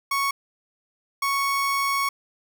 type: tone bursts at uneven times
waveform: 30% pulse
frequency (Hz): 1108.7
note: C#6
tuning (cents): 0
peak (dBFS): -19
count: 2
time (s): 0.11-0.31 / 1.22-2.09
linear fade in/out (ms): 5
effects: none